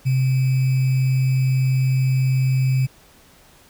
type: tone with sample-and-hold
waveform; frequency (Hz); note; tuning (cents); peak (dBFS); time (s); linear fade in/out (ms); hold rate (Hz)
sine; 130.81; C3; 0; -15; 0.05-2.87; 20; 2450
effects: pink hiss -51 dBFS RMS until 3.69 s